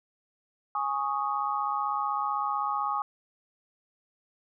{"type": "chord", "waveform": "sine", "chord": "Ab suspended fourth", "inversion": "none", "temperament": "equal", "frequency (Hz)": [830.6, 1108.7, 1244.5], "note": ["Ab5", "Db6", "Eb6"], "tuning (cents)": [0, 0, 0], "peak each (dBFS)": -31, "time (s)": [0.75, 3.02], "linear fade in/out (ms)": 2, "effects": []}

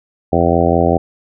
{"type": "harmonic tone", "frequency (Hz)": 85, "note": "F2", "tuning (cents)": -46, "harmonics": [1, 2, 3, 4, 5, 6, 7, 8, 9], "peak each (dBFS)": [-19, -19, -19, -19, -19, -19, -19, -19, -19], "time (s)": [0.32, 0.98], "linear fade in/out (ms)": 10, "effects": []}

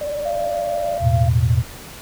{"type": "tone with vibrato", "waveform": "sine", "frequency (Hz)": 587.3, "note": "D5", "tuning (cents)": 0, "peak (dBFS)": -22, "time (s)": [0.01, 0.98], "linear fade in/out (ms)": 2, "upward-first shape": "sine", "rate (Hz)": 19, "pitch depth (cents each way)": 44}
{"type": "tone with tremolo", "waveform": "sine", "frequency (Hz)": 685, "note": "F5", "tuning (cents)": -34, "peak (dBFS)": -21, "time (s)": [0.25, 1.29], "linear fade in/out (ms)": 10, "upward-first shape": "triangle", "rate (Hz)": 6.7, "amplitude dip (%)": 30}
{"type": "chord", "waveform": "sine", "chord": "E suspended fourth", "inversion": "none", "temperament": "equal", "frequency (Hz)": [82.41, 110, 123.47], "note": ["E2", "A2", "B2"], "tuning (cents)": [0, 0, 0], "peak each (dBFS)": [-19, -18, -17], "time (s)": [1, 1.64], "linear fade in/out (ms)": 50}
{"effects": ["pink hiss -37 dBFS RMS until 2.01 s"]}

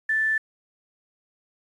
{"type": "tone with quantisation", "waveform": "sine", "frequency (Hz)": 1760, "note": "A6", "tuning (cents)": 0, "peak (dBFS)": -20, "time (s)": [0.09, 0.38], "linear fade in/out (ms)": 5, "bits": 8, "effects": ["resampled to 22050 Hz"]}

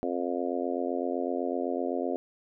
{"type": "harmonic tone", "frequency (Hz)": 87.9, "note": "F2", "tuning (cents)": 12, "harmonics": [3, 4, 5, 6, 7, 8], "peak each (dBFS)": [-33, -34, -35, -36, -36, -37], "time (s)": [0.03, 2.16], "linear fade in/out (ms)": 0, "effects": []}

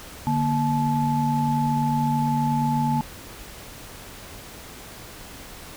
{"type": "tone cluster", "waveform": "sine", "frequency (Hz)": [147.5, 236, 866], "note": ["D3", "A#3", "A5"], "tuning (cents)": [8, 22, -28], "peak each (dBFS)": -24, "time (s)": [0.27, 3.01], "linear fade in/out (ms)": 0, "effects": ["pink hiss -41 dBFS RMS until 5.76 s"]}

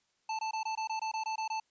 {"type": "tone bursts", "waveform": "square", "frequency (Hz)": 880, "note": "A5", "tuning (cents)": 0, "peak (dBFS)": -33, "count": 11, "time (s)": [0.29, 1.6], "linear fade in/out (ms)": 5, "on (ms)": 100, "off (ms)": 21, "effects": ["white hiss -75 dBFS RMS until 1.7 s", "resampled to 16000 Hz"]}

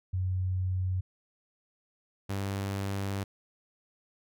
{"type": "tone pair in turn", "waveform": ["sine", "sawtooth"], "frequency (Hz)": [92.5, 98.57], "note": ["F#2", "G2"], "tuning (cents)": [0, 10], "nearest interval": "minor second", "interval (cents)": 110, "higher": "second", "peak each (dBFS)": -27, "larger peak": "neither", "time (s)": [[0.13, 1.01], [2.29, 3.24]], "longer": "second", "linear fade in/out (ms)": 10, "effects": []}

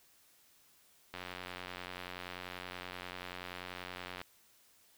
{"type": "click train", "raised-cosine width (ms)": 0.3, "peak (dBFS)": -26, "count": 279, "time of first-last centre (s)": [1.14, 4.215], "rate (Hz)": 90.4, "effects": ["white hiss -66 dBFS RMS until 4.97 s"]}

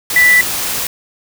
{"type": "tone in noise", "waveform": "sine", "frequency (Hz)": 1975.5, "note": "B6", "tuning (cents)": 0, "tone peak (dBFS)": -6, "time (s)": [0.16, 0.41], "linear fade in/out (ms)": 2, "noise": "white", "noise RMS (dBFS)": -19, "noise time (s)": [0.1, 0.87], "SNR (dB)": 10, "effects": []}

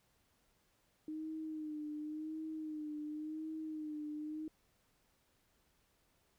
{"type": "tone with vibrato", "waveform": "sine", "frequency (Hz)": 308, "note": "D#4", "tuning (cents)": -17, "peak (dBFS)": -40, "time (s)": [1.08, 4.48], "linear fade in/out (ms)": 2, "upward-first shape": "sine", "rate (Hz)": 0.92, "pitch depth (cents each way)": 45, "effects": ["pink hiss -75 dBFS RMS until 6.38 s"]}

